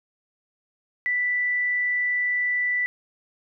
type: tone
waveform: sine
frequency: 1975.5 Hz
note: B6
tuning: in tune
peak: -21 dBFS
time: 1.06-2.86 s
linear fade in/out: 0 ms
effects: none